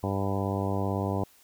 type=harmonic tone with a mistuned harmonic; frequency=98 Hz; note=G2; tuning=in tune; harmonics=1 / 2 / 3 / 4 / 5 / 6 / 7 / 8 / 9 / 10; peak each=-30 / -33 / -35 / -36 / -37 / -38 / -38 / -39 / -40 / -40 dBFS; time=0.03-1.24 s; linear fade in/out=5 ms; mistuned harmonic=10; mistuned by=+21 cents; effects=white hiss -59 dBFS RMS until 1.43 s